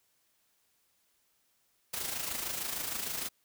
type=noise with amplitude modulation; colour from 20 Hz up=white; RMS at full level=-34 dBFS; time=1.93-3.29 s; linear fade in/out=10 ms; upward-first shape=sine; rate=26.5 Hz; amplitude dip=55%; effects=white hiss -73 dBFS RMS until 3.44 s